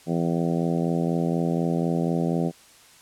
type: harmonic tone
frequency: 84.1 Hz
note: E2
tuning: 35 cents sharp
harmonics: 2 / 3 / 4 / 5 / 6 / 7 / 8 / 9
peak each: -24 / -28 / -30 / -32 / -34 / -35 / -36 / -37 dBFS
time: 0.06-2.52 s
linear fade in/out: 50 ms
effects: white hiss -52 dBFS RMS until 3.01 s + low-pass 10000 Hz 12 dB/octave